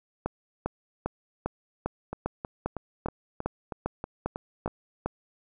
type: two click trains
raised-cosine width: 1 ms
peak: -19 / -14 dBFS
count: 9 / 13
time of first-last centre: 2.13-4.678 / 0.26-5.06 s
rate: 3.14 / 2.5 Hz
effects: none

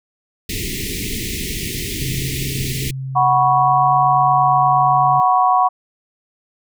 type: band-stop noise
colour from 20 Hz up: pink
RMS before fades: -24 dBFS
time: 0.49-2.91 s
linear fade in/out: 5 ms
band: 440 to 1900 Hz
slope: 96 dB/octave
type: tone with pitch glide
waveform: sine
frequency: 133 to 138.81 Hz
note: C3 to C#3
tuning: +29 to +3 cents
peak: -23 dBFS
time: 2.01-5.2 s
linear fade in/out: 0 ms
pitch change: +74 cents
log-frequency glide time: 3.38-3.91 s
type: chord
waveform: sine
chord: F# suspended fourth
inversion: none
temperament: equal with one note detuned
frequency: 740 / 980.4 / 1108.7 Hz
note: F#5 / B5 / C#6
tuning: 0 / -13 / 0 cents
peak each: -14 / -17 / -16 dBFS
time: 3.15-5.69 s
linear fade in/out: 20 ms
effects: none

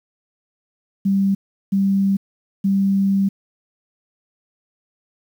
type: tone bursts at uneven times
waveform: sine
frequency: 195.9 Hz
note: G3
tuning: 1 cent flat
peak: -14 dBFS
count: 3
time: 1.05-1.35 / 1.72-2.17 / 2.64-3.29 s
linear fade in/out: 10 ms
effects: 8-bit

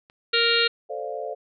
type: click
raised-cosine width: 0.3 ms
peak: -33 dBFS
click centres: 0.099 s
type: harmonic tone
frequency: 466.2 Hz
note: A#4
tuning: in tune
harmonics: 1 / 3 / 4 / 5 / 6 / 7 / 8 / 9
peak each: -25 / -25 / -30 / -29 / -25 / -31 / -26 / -25 dBFS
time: 0.33-0.68 s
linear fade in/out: 10 ms
type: chord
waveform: sine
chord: D minor seventh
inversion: second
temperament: equal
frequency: 440 / 523.3 / 587.3 / 698.5 Hz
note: A4 / C5 / D5 / F5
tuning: 0 / 0 / 0 / 0 cents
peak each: -34 dBFS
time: 0.89-1.35 s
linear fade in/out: 20 ms
effects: none

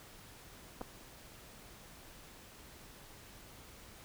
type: clicks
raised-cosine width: 1 ms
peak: -30 / -26 dBFS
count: 2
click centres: 0.811 / 0.815 s
effects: pink hiss -55 dBFS RMS until 4.04 s

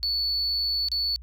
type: tone with dropouts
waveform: sine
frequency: 4449 Hz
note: C#8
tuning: 5 cents sharp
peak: -22 dBFS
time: 0.03-1.16 s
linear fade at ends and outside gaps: 0 ms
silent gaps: 0.885-0.917 s
effects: tanh soft clip ceiling -20 dBFS + added 60 Hz sine -40 dBFS peak until 1.22 s

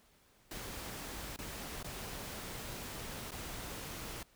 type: noise with dropouts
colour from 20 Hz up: pink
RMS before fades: -44 dBFS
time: 0.51-4.23 s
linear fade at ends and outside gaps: 2 ms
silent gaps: 1.362-1.388 / 1.829-1.844 / 3.308-3.318 s
effects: pink hiss -67 dBFS RMS until 4.35 s

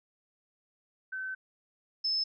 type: tone pair in turn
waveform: sine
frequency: 1530 / 5233 Hz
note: G6 / E8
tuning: -42 / -14 cents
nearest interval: octave + major sixth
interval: 2128 cents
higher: second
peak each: -34 / -27 dBFS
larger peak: second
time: 1.12-1.35 / 2.04-2.24 s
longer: first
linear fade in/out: 10 ms
effects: none

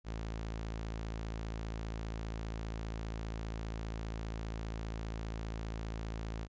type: tone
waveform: sawtooth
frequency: 55 Hz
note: A1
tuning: in tune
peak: -34 dBFS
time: 0.04-6.48 s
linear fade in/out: 50 ms
effects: resampled to 16000 Hz

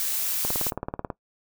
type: noise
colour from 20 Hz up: blue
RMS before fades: -27 dBFS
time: 0-0.7 s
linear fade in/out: 0 ms
type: click train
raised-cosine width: 1 ms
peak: -15 dBFS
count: 13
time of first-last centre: 0.45-1.102 s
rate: 18.4 Hz
effects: noise-tail reverb RT60 0.1 s tail -20 dB re dry

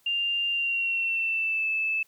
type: tone with pitch glide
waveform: sine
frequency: 2794 to 2622 Hz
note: F7 to E7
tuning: 0 to -10 cents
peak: -24 dBFS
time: 0.06-2.03 s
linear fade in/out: 5 ms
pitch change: -110 cents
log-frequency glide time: 0.49-1.67 s
effects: white hiss -64 dBFS RMS until 2.07 s

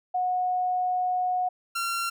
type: tone pair in turn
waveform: sine / sawtooth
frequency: 730 / 1370.1 Hz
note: F#5 / F6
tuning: -24 / -34 cents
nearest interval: major seventh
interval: 1090 cents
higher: second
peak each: -23 dBFS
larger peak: neither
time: 0.14-1.49 / 1.75-2.1 s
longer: first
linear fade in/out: 10 ms
effects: none

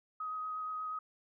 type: tone with vibrato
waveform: sine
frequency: 1259 Hz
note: D#6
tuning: 20 cents sharp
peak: -36 dBFS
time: 0.2-0.99 s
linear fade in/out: 5 ms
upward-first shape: triangle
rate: 8.4 Hz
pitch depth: 13 cents each way
effects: none

